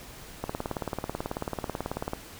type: click train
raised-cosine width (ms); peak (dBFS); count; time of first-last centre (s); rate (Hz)
1; -16; 32; 0.44-2.134; 18.3
effects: pink hiss -46 dBFS RMS until 2.39 s